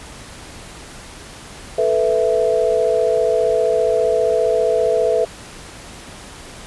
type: chord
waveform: sine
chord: A suspended second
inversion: none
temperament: just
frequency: 440 / 495 / 660 Hz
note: A4 / B4 / E5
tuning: 0 / +4 / +2 cents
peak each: -18 / -18 / -18 dBFS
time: 1.78-5.25 s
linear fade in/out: 5 ms
effects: pink hiss -37 dBFS RMS until 6.66 s + resampled to 24000 Hz